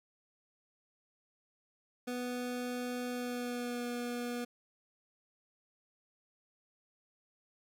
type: tone with pitch glide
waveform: 25% pulse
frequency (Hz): 246.9 to 242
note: B3 to B3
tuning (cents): 0 to -35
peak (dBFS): -32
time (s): 2.07-4.45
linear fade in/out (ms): 10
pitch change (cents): -35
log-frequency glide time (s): 3.08-3.85
effects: 12-bit